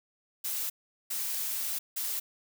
blue noise bursts at uneven times, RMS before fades -33 dBFS, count 3, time 0.44-0.7 / 1.1-1.79 / 1.96-2.2 s, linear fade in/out 10 ms, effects none

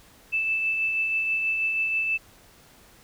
sine tone with tremolo, 2637 Hz, E7, in tune, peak -21 dBFS, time 0.32-2.18 s, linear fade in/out 20 ms, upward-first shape triangle, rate 6.2 Hz, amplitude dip 35%, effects pink hiss -54 dBFS RMS until 3.03 s

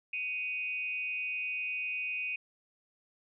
sine tone with amplitude modulation, 2500 Hz, D#7, 8 cents sharp, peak -29 dBFS, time 0.13-2.36 s, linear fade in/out 5 ms, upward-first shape sine, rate 252 Hz, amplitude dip 75%, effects none

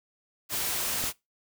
white noise, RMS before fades -30 dBFS, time 0.49-1.13 s, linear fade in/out 50 ms
click, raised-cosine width 3 ms, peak -24 dBFS, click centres 1.04 s
effects noise-tail reverb RT60 0.2 s tail -22 dB re dry

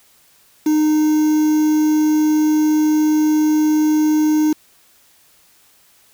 triangle tone with quantisation, 306.9 Hz, D#4, 24 cents flat, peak -10 dBFS, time 0.66-4.53 s, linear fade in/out 5 ms, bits 5, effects white hiss -53 dBFS RMS until 6.13 s

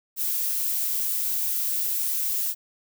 violet noise, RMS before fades -26 dBFS, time 0.16-2.55 s, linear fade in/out 50 ms, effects none

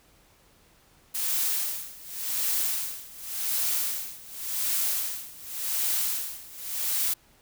blue noise with tremolo, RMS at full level -26 dBFS, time 1.14-7.14 s, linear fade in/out 10 ms, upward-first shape sine, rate 0.89 Hz, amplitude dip 90%, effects pink hiss -60 dBFS RMS until 7.41 s

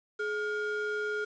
triangle ring-modulated tone, 920 Hz, A#5, 23 cents flat, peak -25 dBFS, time 0.19-1.25 s, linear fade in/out 10 ms, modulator 498 Hz, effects resampled to 16000 Hz + 9-bit

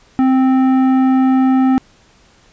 sine tone with tanh clipping, 261.6 Hz, C4, in tune, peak -11 dBFS, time 0.19-1.78 s, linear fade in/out 0 ms, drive 12 dB, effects pink hiss -50 dBFS RMS until 2.52 s + resampled to 16000 Hz

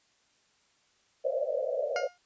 white band-pass noise, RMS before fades -31 dBFS, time 1.24-2.08 s, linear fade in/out 10 ms, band 490 to 630 Hz, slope 96 dB/octave
20% pulse tone with exponential decay, 711 Hz, F5, 31 cents sharp, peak -22 dBFS, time 1.96-2.18 s, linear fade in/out 1 ms, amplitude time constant 46 ms
effects white hiss -68 dBFS RMS until 2.25 s + resampled to 16000 Hz

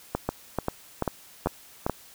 two click trains, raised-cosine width 1 ms, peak -11 / -11 dBFS, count 5 / 5, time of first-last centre 0.15-1.897 / 0.29-1.865 s, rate 2.29 / 2.54 Hz, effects white hiss -51 dBFS RMS until 2.14 s

